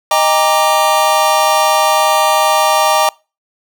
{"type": "chord", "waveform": "square", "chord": "Eb major seventh", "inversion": "none", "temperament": "equal with one note detuned", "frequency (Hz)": [622.3, 800, 932.3, 1174.7], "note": ["Eb5", "G5", "Bb5", "D6"], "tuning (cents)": [0, 35, 0, 0], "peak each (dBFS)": -16, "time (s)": [0.11, 3.09], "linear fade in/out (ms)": 2, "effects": ["noise-tail reverb RT60 0.3 s tail -25 dB re dry"]}